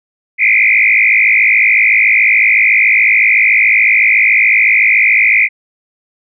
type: tone with frequency modulation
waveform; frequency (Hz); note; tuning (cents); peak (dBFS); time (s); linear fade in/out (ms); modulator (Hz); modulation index
sine; 2238; C#7; +16; -6; 0.38-5.49; 50; 53.8; 4.2
effects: none